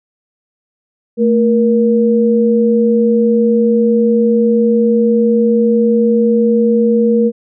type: tone pair together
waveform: sine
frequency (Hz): 222.7 / 473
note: A3 / A#4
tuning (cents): +21 / +25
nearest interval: octave + minor second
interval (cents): 1304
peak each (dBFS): -11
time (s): 1.17-7.32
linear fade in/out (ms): 50
effects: none